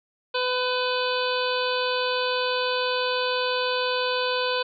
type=harmonic tone; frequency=502 Hz; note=B4; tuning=28 cents sharp; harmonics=1 / 2 / 3 / 5 / 6 / 7 / 8 / 9; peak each=-26 / -29 / -31 / -33 / -34 / -34 / -35 / -36 dBFS; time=0.34-4.63 s; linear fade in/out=10 ms; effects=none